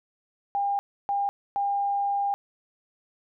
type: tone bursts at uneven times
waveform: sine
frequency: 803 Hz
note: G5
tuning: 41 cents sharp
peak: -23 dBFS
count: 3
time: 0.55-0.79 / 1.09-1.29 / 1.56-2.34 s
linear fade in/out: 0 ms
effects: none